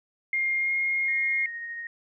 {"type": "tone with pitch glide", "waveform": "sine", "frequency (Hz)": [2122, 2140], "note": ["C7", "C7"], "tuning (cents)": [24, 38], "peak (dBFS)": -23, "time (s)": [0.33, 1.46], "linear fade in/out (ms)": 2, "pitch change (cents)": 14, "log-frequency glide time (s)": [0.58, 0.72]}
{"type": "tone with tremolo", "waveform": "sine", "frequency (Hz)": 1864.7, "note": "A#6", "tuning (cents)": 0, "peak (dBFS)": -32, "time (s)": [1.08, 1.87], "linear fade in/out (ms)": 2, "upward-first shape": "sine", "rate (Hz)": 13, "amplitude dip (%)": 25}
{"effects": []}